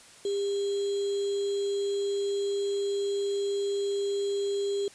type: tone with sample-and-hold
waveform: sine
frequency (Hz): 400.1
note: G4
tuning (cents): +35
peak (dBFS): -26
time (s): 0.25-4.88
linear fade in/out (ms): 2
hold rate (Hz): 3675
effects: white hiss -52 dBFS RMS until 4.94 s + resampled to 22050 Hz